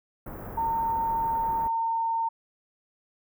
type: band-stop noise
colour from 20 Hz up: pink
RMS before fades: -39 dBFS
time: 0.26-1.68 s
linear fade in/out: 5 ms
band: 1400 to 16000 Hz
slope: 24 dB/octave
type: tone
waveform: sine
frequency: 911 Hz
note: A#5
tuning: 40 cents flat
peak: -24 dBFS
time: 0.57-2.29 s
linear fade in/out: 10 ms
effects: none